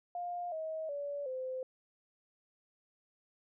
sine tone with pitch steps, 705 / 635.4 / 572.6 / 516.1 Hz, F5 / D#5 / D5 / C5, +16 / +36 / -44 / -24 cents, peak -36 dBFS, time 0.15-1.63 s, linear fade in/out 2 ms, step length 370 ms, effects none

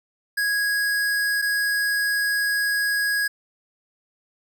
square tone pair in turn, 1656 / 1656 Hz, G#6 / G#6, -5 / -5 cents, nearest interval unison, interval 0 cents, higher neither, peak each -21 / -21 dBFS, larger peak neither, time 0.37-1.42 / 1.42-3.28 s, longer second, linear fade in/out 10 ms, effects none

